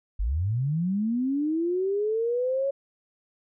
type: linear sweep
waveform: sine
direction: up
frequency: 43 to 558 Hz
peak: -23 dBFS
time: 0.19-2.71 s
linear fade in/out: 10 ms
effects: none